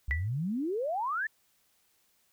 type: exponential sweep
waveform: sine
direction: up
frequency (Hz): 62.8 to 1829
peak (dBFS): -29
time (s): 0.08-1.27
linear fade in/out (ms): 5
type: tone with exponential decay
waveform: sine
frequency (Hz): 1966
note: B6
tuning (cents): -8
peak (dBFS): -25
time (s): 0.11-0.28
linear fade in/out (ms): 0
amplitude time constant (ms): 35
effects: white hiss -70 dBFS RMS until 2.32 s